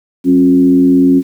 sine tone with frequency modulation, 270.7 Hz, C#4, 41 cents flat, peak -5 dBFS, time 0.24-1.23 s, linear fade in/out 50 ms, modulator 83.9 Hz, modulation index 0.63, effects 7-bit

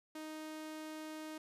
sawtooth tone, 311.2 Hz, D#4, in tune, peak -40 dBFS, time 0.15-1.38 s, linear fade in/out 5 ms, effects resampled to 32000 Hz

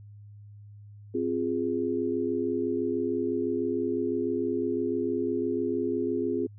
sine chord, F minor, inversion second, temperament equal, 261.6 / 349.2 / 415.3 Hz, C4 / F4 / Ab4, 0 / 0 / 0 cents, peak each -30 dBFS, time 1.14-6.47 s, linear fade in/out 10 ms, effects added 103 Hz sine -45 dBFS peak until 6.58 s

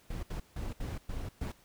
brown noise bursts at uneven times, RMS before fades -37 dBFS, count 6, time 0.1-0.23 / 0.3-0.4 / 0.56-0.73 / 0.8-0.98 / 1.09-1.29 / 1.41-1.52 s, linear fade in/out 5 ms, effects pink hiss -63 dBFS RMS until 1.64 s

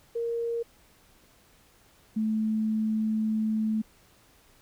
sine tone pair in turn, 466.2 / 217.9 Hz, A#4 / A3, 0 / -17 cents, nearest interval octave + minor second, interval 1317 cents, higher first, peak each -27 / -24 dBFS, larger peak second, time 0.15-0.63 / 2.16-3.82 s, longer second, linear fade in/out 10 ms, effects pink hiss -60 dBFS RMS until 4.61 s

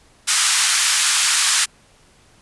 white band-pass noise, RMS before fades -17 dBFS, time 0.27-1.66 s, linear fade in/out 20 ms, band 1100 to 10000 Hz, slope 24 dB/octave, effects pink hiss -53 dBFS RMS until 2.41 s + resampled to 24000 Hz

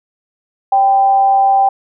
sine tone with amplitude modulation, 784 Hz, G5, in tune, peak -6 dBFS, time 0.72-1.69 s, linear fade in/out 5 ms, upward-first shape sine, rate 227 Hz, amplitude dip 35%, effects none

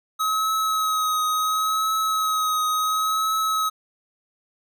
square tone with vibrato, 1274 Hz, D#6, 41 cents sharp, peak -21 dBFS, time 0.19-3.7 s, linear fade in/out 20 ms, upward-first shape triangle, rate 0.71 Hz, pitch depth 28 cents each way, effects none

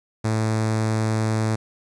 sawtooth tone with notch filter, 110 Hz, A2, in tune, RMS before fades -22 dBFS, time 0.24-1.56 s, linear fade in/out 10 ms, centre 3000 Hz, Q 1.7, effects resampled to 22050 Hz + 9-bit

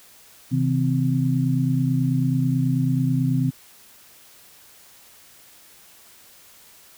sine tone cluster, 132.3 / 161.5 / 257.1 Hz, C3 / E3 / C4, +20 / -35 / -30 cents, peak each -21 / -24 / -23 dBFS, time 0.51-3.51 s, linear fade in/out 20 ms, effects white hiss -50 dBFS RMS until 6.97 s

